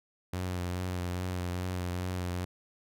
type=tone with vibrato; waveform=sawtooth; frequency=90.2 Hz; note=F#2; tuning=44 cents flat; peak=-28 dBFS; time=0.33-2.45 s; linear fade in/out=5 ms; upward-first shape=sine; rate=2.4 Hz; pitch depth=29 cents each way; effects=none